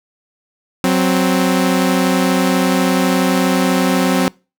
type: tone pair together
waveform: sawtooth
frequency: 185.11 / 261.6 Hz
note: F#3 / C4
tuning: +1 / 0 cents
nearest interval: tritone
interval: 599 cents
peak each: -11 dBFS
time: 0.84-4.28 s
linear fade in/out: 0 ms
effects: noise-tail reverb RT60 0.3 s tail -25 dB re dry

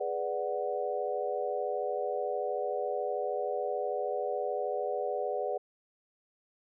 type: chord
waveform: sine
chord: G# half-diminished seventh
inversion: none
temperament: equal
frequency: 415.3 / 493.9 / 587.3 / 740 Hz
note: G#4 / B4 / D5 / F#5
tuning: 0 / 0 / 0 / 0 cents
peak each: -36 / -35 / -35 / -36 dBFS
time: 0-5.58 s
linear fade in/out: 10 ms
effects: none

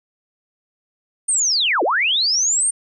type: linear two-way sweep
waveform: sine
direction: down then up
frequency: 9010 to 305 to 9010 Hz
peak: -15 dBFS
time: 1.28-2.71 s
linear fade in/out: 10 ms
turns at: 1.83 s
effects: none

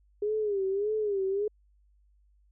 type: tone with vibrato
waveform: sine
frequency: 407.1 Hz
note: G#4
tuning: 35 cents flat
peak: -26 dBFS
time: 0.22-1.48 s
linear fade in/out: 5 ms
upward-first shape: sine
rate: 1.7 Hz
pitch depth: 110 cents each way
effects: added 50 Hz sine -61 dBFS peak until 2.51 s

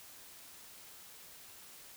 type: silence
effects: white hiss -54 dBFS RMS until 1.96 s

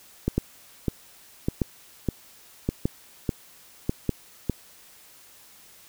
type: two click trains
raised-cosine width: 3 ms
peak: -10 / -9 dBFS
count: 8 / 4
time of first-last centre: 0.28-4.497 / 0.38-4.093 s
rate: 1.66 / 0.808 Hz
effects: white hiss -52 dBFS RMS until 5.88 s

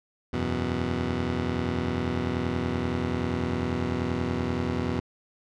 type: chord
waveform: 15% pulse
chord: E suspended second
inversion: none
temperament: just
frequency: 82.41 / 92.71 / 123.61 Hz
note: E2 / F#2 / B2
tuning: 0 / +4 / +2 cents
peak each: -24 / -27 / -25 dBFS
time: 0.33-5 s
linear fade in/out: 5 ms
effects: low-pass 4000 Hz 12 dB/octave

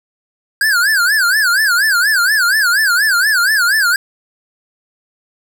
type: tone with vibrato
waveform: square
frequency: 1568 Hz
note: G6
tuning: in tune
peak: -11 dBFS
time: 0.61-3.96 s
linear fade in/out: 2 ms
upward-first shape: sine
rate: 4.2 Hz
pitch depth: 210 cents each way
effects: none

